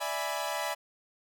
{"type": "chord", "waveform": "sawtooth", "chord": "E dominant seventh", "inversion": "third", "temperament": "equal", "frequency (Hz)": [587.3, 659.3, 830.6, 987.8], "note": ["D5", "E5", "G#5", "B5"], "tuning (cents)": [0, 0, 0, 0], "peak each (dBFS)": -33, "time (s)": [0, 0.75], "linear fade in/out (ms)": 20, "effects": []}